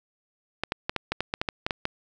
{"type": "clicks", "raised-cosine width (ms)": 0.3, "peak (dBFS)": -10, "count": 12, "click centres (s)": [0.636, 0.721, 0.895, 0.963, 1.12, 1.206, 1.339, 1.415, 1.488, 1.665, 1.708, 1.854], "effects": []}